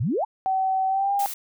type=exponential sweep; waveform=sine; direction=up; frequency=98 to 944 Hz; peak=-21 dBFS; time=0-0.25 s; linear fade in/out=10 ms
type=tone with pitch glide; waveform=sine; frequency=762 to 803.1 Hz; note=G5 to G5; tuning=-49 to +42 cents; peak=-20 dBFS; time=0.46-1.26 s; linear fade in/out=0 ms; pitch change=+91 cents; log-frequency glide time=0.88-1.14 s
type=noise; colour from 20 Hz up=blue; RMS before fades=-33 dBFS; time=1.19-1.34 s; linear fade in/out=5 ms
effects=none